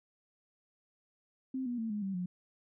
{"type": "tone with pitch steps", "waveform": "sine", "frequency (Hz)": [261.6, 242.7, 225.1, 208.8, 193.73, 179.71], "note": ["C4", "B3", "A3", "G#3", "G3", "F3"], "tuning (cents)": [0, -30, 40, 10, -20, 50], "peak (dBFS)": -33, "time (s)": [1.54, 2.26], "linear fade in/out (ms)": 5, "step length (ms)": 120, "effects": []}